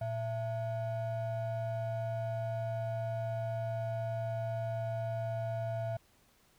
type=ring-modulated tone; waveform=triangle; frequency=392 Hz; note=G4; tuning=in tune; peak=-28 dBFS; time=0.01-5.97 s; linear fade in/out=5 ms; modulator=277 Hz; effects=pink hiss -67 dBFS RMS until 6.58 s